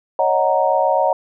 sine chord, D# minor seventh, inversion third, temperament equal, 554.4 / 622.3 / 740 / 932.3 Hz, C#5 / D#5 / F#5 / A#5, 0 / 0 / 0 / 0 cents, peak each -19 dBFS, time 0.19-1.13 s, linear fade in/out 2 ms, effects none

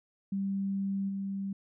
sine tone with level steps, 196 Hz, G3, in tune, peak -29 / -32 dBFS, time 0.32-1.53 s, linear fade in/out 5 ms, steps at 1.08 s, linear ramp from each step 20 ms, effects none

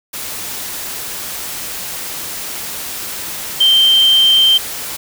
sine tone in noise, 3136 Hz, G7, in tune, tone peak -7 dBFS, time 3.6-4.58 s, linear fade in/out 10 ms, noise white, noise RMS -25 dBFS, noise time 0.13-4.97 s, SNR +15 dB, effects none

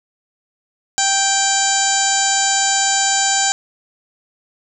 harmonic tone, 784 Hz, G5, in tune, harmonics 1 / 2 / 3 / 4 / 5 / 6 / 7 / 8 / 9 / 10, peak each -20 / -22 / -30 / -26 / -26 / -25 / -29 / -25 / -18 / -28 dBFS, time 0.98-3.52 s, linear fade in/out 0 ms, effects none

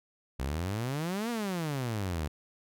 sawtooth exponential two-way sweep, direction up then down, 61.2 to 243.3 to 72.1 Hz, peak -27 dBFS, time 0.39-2.28 s, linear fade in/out 10 ms, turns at 1.3 s, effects none

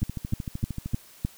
two click trains, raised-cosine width 5 ms, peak -19 / -13 dBFS, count 13 / 5, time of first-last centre 0.02-0.936 / 0.03-1.25 s, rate 13.1 / 3.28 Hz, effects white hiss -52 dBFS RMS until 1.37 s

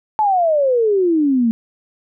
sine exponential sweep, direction down, 880 to 221.3 Hz, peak -12 dBFS, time 0.19-1.51 s, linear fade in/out 0 ms, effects none

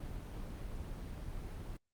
brown noise, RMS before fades -43 dBFS, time 0-1.77 s, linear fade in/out 5 ms, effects Opus 24 kbps

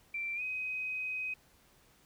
sine tone with pitch glide, 2349 to 2518 Hz, D7 to D#7, 0 to +20 cents, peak -34 dBFS, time 0.14-1.34 s, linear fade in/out 5 ms, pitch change +120 cents, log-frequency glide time 0.35-0.42 s, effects pink hiss -65 dBFS RMS until 2.05 s

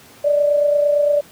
sine tone pair together, 583 / 611.8 Hz, D5 / D#5, -13 / -29 cents, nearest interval minor second, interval 84 cents, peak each -13 / -23 dBFS, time 0.24-1.21 s, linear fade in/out 10 ms, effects pink hiss -45 dBFS RMS until 1.31 s + high-pass 100 Hz 12 dB/octave

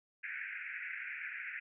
pink band-pass noise, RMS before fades -43 dBFS, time 0.23-1.6 s, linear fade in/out 10 ms, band 1500 to 2500 Hz, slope 96 dB/octave, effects none

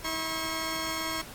10% pulse tone pair together, 322.6 / 1086 Hz, E4 / C#6, -37 / -36 cents, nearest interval octave + major sixth, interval 2101 cents, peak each -25 / -24 dBFS, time 0.04-1.22 s, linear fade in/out 10 ms, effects pink hiss -45 dBFS RMS until 1.34 s + AAC 64 kbps

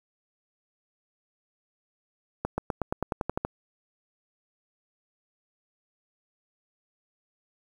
accelerating click train, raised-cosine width 1 ms, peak -13 dBFS, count 11, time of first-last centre 2.45-3.45 s, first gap 130 ms, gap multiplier 0.94, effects 8-bit

